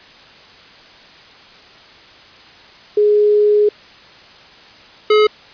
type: tone pair in turn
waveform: sine / square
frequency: 417.6 / 425.4 Hz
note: G#4 / G#4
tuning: +10 / +42 cents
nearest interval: unison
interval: 32 cents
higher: second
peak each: -9 dBFS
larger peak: neither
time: 2.97-3.69 / 5.1-5.27 s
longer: first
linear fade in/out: 5 ms
effects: white hiss -42 dBFS RMS until 5.53 s + resampled to 11025 Hz